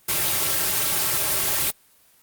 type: noise with comb filter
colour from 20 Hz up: white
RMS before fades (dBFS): -22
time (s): 0.08-1.71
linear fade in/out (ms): 10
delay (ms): 4.1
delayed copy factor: -0.95
effects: white hiss -57 dBFS RMS until 2.22 s + Opus 24 kbps